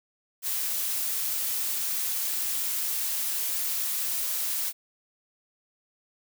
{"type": "noise", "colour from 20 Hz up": "blue", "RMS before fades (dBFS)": -29, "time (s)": [0.42, 4.73], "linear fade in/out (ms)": 50, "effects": []}